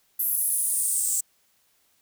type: noise with high-pass filter sweep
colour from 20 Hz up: white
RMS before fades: -25 dBFS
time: 0.19-1.21 s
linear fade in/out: 10 ms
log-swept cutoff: 12000 to 7700 Hz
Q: 6.9
effects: white hiss -66 dBFS RMS until 2.01 s

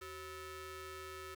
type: ring-modulated tone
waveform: sawtooth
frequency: 458.7 Hz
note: A#4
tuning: 28 cents flat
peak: -39 dBFS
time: 0.01-1.35 s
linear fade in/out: 10 ms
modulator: 837 Hz
effects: 11-bit

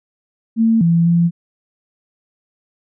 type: tone with pitch steps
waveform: sine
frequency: 225.7 / 168.1 / 170.4 Hz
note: A3 / E3 / F3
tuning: +44 / +34 / -42 cents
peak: -10 dBFS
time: 0.56-1.31 s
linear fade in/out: 50 ms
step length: 250 ms
effects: none

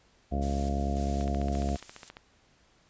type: harmonic tone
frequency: 69.7 Hz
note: C#2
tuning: 10 cents sharp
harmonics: 1 / 2 / 3 / 4 / 5 / 6 / 7 / 8 / 9 / 10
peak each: -29 / -38 / -34 / -38 / -42 / -43 / -46 / -44 / -43 / -36 dBFS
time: 0.31-1.77 s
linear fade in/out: 20 ms
type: noise with tremolo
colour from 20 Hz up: blue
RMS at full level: -42 dBFS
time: 0.41-2.1 s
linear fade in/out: 20 ms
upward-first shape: square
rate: 1.8 Hz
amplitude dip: 50%
type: click train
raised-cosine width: 0.3 ms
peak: -27 dBFS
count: 15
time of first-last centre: 1.21-2.169 s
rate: 14.6 Hz
effects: pink hiss -64 dBFS RMS until 2.89 s + resampled to 16000 Hz

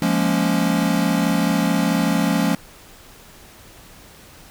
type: chord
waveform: square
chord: Bb minor seventh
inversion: second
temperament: equal with one note detuned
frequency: 174.61 / 208.3 / 233.1 / 277.2 Hz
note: F3 / Ab3 / Bb3 / Db4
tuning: 0 / +5 / 0 / 0 cents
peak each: -22 / -23 / -25 / -23 dBFS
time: 0.02-2.55 s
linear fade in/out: 2 ms
effects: pink hiss -45 dBFS RMS until 4.5 s

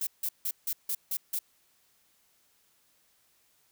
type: noise bursts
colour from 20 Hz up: violet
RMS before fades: -31 dBFS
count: 7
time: 0.01-1.39 s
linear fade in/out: 5 ms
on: 60 ms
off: 160 ms
effects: white hiss -68 dBFS RMS until 3.71 s

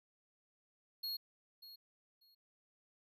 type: tone with echo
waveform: square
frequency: 4304 Hz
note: C8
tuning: 48 cents sharp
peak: -39 dBFS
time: 1.03-1.17 s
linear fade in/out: 10 ms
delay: 590 ms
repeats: 2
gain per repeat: -14 dB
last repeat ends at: 2.35 s
effects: none

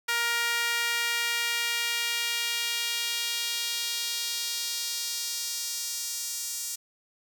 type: tone with high-pass filter sweep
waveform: sawtooth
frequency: 470 Hz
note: A#4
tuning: 14 cents sharp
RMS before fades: -30 dBFS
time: 0.08-6.76 s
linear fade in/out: 10 ms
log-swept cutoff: 1600 to 6700 Hz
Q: 1.4
effects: none

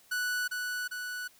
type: tone with echo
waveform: 45% pulse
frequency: 1480 Hz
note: F#6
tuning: in tune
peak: -29 dBFS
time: 0.11-0.48 s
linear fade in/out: 10 ms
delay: 400 ms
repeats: 2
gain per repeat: -3 dB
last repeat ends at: 1.28 s
effects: white hiss -61 dBFS RMS until 1.39 s

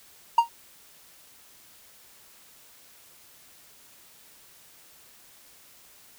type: tone with exponential decay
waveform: triangle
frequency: 932.3 Hz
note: A#5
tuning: in tune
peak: -9 dBFS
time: 0.38-0.49 s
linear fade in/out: 5 ms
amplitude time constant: 22 ms
effects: white hiss -54 dBFS RMS until 6.18 s

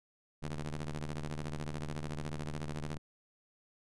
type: ring-modulated tone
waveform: sawtooth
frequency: 76.7 Hz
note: D#2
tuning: 24 cents flat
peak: -30 dBFS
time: 0.42-2.98 s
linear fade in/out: 10 ms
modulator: 69.8 Hz
effects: resampled to 24000 Hz

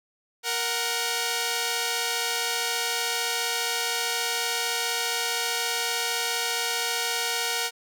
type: tone pair together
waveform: 5% pulse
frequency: 466.9 / 740 Hz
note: A#4 / F#5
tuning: +3 / 0 cents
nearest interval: minor sixth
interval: 797 cents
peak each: -16 / -17 dBFS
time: 0.43-7.71 s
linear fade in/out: 50 ms
effects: none

